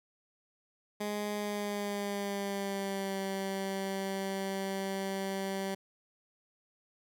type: tone with pitch glide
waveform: 15% pulse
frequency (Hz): 207.7 to 193.79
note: G#3 to G3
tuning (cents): 0 to -20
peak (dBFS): -27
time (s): 1-5.75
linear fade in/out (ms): 10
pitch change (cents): -120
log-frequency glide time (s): 1.35-3.19
effects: none